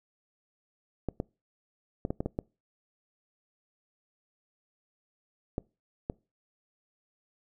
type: clicks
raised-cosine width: 2 ms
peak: -17 dBFS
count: 9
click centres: 1.087 / 1.201 / 2.051 / 2.105 / 2.205 / 2.26 / 2.389 / 5.581 / 6.099 s
effects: noise-tail reverb RT60 0.3 s tail -25 dB re dry